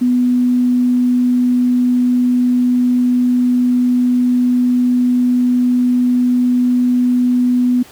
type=tone; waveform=sine; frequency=247.7 Hz; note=B3; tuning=5 cents sharp; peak=-10 dBFS; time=0.01-7.83 s; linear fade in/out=10 ms; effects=pink hiss -41 dBFS RMS until 7.91 s + high-pass 100 Hz 12 dB/octave